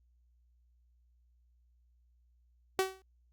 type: tone with exponential decay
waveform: sawtooth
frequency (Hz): 380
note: F#4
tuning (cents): +46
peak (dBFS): -20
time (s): 2.79-3.02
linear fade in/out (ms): 0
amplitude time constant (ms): 49
effects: added 60 Hz sine -65 dBFS peak until 3.32 s + Opus 48 kbps